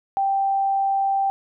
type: tone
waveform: sine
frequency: 784 Hz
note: G5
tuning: in tune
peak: -18 dBFS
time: 0.17-1.3 s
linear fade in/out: 0 ms
effects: none